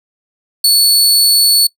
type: tone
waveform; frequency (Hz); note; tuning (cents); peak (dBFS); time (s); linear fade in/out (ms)
sawtooth; 4435; C#8; 0; -4; 0.64-1.67; 5
effects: noise-tail reverb RT60 0.1 s tail -22 dB re dry